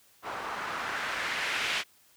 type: noise with low-pass filter sweep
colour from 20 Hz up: blue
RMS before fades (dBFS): -33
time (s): 0.22-1.84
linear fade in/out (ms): 50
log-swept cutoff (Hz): 990 to 2600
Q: 1.5
effects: white hiss -62 dBFS RMS until 2.16 s